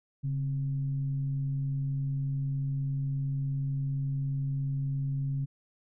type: tone with frequency modulation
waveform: sine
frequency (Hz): 138.59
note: C#3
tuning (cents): 0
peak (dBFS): -28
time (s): 0.23-5.46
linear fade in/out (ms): 20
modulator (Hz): 123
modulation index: 0.28
effects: none